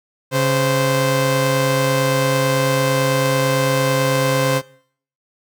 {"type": "tone pair together", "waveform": "sawtooth", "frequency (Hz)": [137.2, 519.8], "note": ["C#3", "C5"], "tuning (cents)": [-17, -11], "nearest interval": "octave + major seventh", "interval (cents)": 2306, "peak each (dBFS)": -14, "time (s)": [0.31, 4.62], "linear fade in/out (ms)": 50, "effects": ["noise-tail reverb RT60 0.6 s tail -22 dB re dry"]}